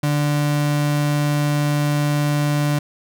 35% pulse tone, 146.83 Hz, D3, in tune, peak -15 dBFS, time 0.03-2.79 s, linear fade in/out 5 ms, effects none

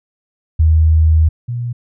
sine tone pair in turn, 79.4 / 120.28 Hz, D#2 / B2, +36 / -45 cents, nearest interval perfect fifth, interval 719 cents, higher second, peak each -7 / -18 dBFS, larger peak first, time 0.59-1.29 / 1.48-1.73 s, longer first, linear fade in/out 10 ms, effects none

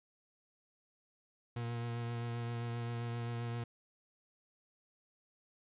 40% pulse tone with vibrato, 118 Hz, A#2, 22 cents sharp, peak -36 dBFS, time 1.56-3.64 s, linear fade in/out 5 ms, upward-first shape triangle, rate 7.6 Hz, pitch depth 20 cents each way, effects resampled to 8000 Hz + 12-bit

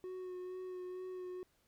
triangle tone with vibrato, 366.9 Hz, F#4, 15 cents flat, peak -40 dBFS, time 0.04-1.43 s, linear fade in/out 0 ms, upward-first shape sine, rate 2.2 Hz, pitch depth 18 cents each way, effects pink hiss -75 dBFS RMS until 1.67 s

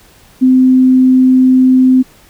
sine tone, 257.7 Hz, C4, 26 cents flat, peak -4 dBFS, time 0.41-2.03 s, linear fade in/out 20 ms, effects pink hiss -44 dBFS RMS until 2.29 s

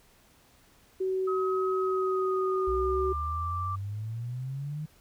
sine tone, 377.2 Hz, F#4, 33 cents sharp, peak -26 dBFS, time 1-3.13 s, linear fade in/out 10 ms
sine tone with pitch glide, 1271 to 1172.3 Hz, D#6 to D6, +36 to -3 cents, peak -31 dBFS, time 1.27-3.76 s, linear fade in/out 10 ms, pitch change -139 cents, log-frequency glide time 1.81-3.47 s
sine exponential sweep, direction up, 60 to 155.56 Hz, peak -32 dBFS, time 2.67-4.86 s, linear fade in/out 10 ms
effects pink hiss -61 dBFS RMS until 5 s

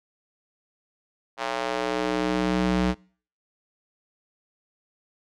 square tone with high-pass filter sweep, 61.74 Hz, B1, in tune, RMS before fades -25 dBFS, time 1.37-2.95 s, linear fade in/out 50 ms, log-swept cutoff 770 to 130 Hz, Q 1.3, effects noise-tail reverb RT60 0.5 s tail -26 dB re dry + low-pass 5000 Hz 12 dB/octave

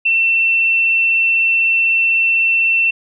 sine tone, 2692 Hz, E7, 36 cents sharp, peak -11 dBFS, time 0.05-2.91 s, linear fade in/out 10 ms, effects none

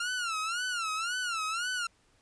sawtooth tone with vibrato, 1381 Hz, F6, 20 cents flat, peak -27 dBFS, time 0-1.87 s, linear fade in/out 5 ms, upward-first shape sine, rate 1.9 Hz, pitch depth 150 cents each way, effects pink hiss -67 dBFS RMS until 2.21 s + resampled to 22050 Hz

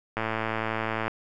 click train, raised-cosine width 0.5 ms, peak -13 dBFS, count 102, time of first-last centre 0.17-1.08 s, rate 111 Hz, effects none

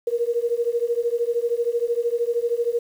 sine beating tone pair, 466.2 / 479.2 Hz, A#4 / A#4, 0 / +48 cents, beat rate 13 Hz, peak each -23 dBFS, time 0.07-2.79 s, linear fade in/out 5 ms, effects 8-bit

